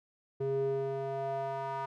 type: tone with band-pass filter sweep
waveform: square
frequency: 135.9 Hz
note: C#3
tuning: 34 cents flat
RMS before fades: -34 dBFS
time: 0.4-1.86 s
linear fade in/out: 10 ms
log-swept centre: 350 to 990 Hz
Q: 3.6
effects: none